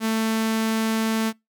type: tone with notch filter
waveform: sawtooth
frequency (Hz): 222.1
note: A3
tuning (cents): +16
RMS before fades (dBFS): -23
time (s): 0-1.33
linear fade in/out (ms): 50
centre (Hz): 550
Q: 1.9
effects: noise-tail reverb RT60 0.2 s tail -26 dB re dry